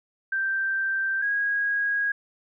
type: tone pair in turn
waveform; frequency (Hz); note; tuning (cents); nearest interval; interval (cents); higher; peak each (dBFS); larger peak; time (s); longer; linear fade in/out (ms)
sine; 1568 / 1644.5; G6 / G#6; 0 / -18; minor second; 82; second; -23 / -22; second; 0.32-1.22 / 1.22-2.12; neither; 5
effects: none